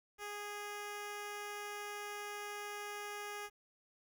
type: tone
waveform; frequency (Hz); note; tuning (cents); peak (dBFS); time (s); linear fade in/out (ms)
10% pulse; 412.9; G#4; -10; -34; 0.18-3.5; 50
effects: 11-bit